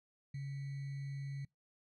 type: tone with sample-and-hold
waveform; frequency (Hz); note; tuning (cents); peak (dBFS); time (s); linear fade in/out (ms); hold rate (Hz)
sine; 138.59; C#3; 0; -39; 0.34-1.45; 5; 2100
effects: noise-tail reverb RT60 0.2 s tail -26 dB re dry + low-pass 5000 Hz 12 dB/octave